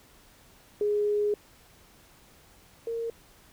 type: tone pair in turn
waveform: sine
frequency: 415.3 / 461 Hz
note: G#4 / A#4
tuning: 0 / -19 cents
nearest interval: major second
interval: 181 cents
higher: second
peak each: -23 / -29 dBFS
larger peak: first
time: 0.81-1.34 / 2.87-3.1 s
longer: first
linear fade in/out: 2 ms
effects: pink hiss -57 dBFS RMS until 3.52 s